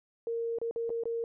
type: tone with dropouts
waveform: sine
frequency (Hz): 462.7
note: A#4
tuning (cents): -13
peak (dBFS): -30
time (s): 0.27-1.24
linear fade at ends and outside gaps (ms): 1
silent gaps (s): 0.586-0.615 / 0.711-0.76 / 0.894-0.902 / 1.036-1.055
effects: none